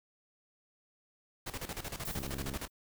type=noise with tremolo; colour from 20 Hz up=pink; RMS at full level=-39 dBFS; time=1.46-2.68 s; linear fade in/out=10 ms; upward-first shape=square; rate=13 Hz; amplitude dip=75%
type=noise with exponential decay; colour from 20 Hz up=violet; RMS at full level=-39 dBFS; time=2.05-2.7 s; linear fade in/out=2 ms; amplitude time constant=140 ms
type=click train; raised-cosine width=3 ms; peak=-30 dBFS; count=28; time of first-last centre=2.16-2.561 s; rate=67.4 Hz
effects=none